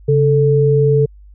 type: tone pair together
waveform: sine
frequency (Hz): 138.59 / 440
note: C#3 / A4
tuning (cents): 0 / 0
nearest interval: octave + minor sixth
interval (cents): 2000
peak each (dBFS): -12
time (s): 0.08-1.06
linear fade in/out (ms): 10
effects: added 50 Hz sine -38 dBFS peak until 1.34 s